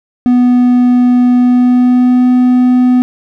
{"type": "tone with pitch glide", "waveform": "triangle", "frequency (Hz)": [246.9, 250.1], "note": ["B3", "B3"], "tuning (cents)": [0, 22], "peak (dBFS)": -3, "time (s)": [0.26, 3.02], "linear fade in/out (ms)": 0, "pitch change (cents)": 22, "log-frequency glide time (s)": [1.36, 2.3], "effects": []}